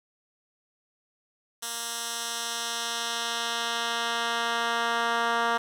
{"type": "tone with band-pass filter sweep", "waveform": "10% pulse", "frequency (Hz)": 233.1, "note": "A#3", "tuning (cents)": 0, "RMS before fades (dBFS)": -29, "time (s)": [1.62, 5.58], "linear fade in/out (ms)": 10, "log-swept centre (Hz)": [8900, 1400], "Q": 0.78, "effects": ["9-bit"]}